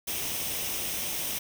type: noise with comb filter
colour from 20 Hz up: white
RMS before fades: -32 dBFS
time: 0.07-1.39 s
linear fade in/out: 10 ms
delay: 0.34 ms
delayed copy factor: +0.5
effects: none